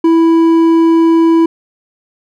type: tone with hard clipping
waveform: triangle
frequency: 329.4 Hz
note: E4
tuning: 1 cent flat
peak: -7 dBFS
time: 0.04-1.46 s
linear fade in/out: 5 ms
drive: 9 dB
effects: none